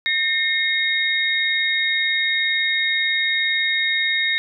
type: tone cluster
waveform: sine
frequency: 1821 / 2143 / 3739 Hz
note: A#6 / C7 / A#7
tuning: -41 / +41 / +4 cents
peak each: -22 dBFS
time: 0.06-4.38 s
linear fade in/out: 0 ms
effects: none